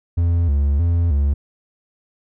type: tone with vibrato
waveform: triangle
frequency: 77.78 Hz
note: D#2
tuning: in tune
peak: -12 dBFS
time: 0.17-1.34 s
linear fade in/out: 10 ms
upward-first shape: square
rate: 1.6 Hz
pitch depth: 160 cents each way
effects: none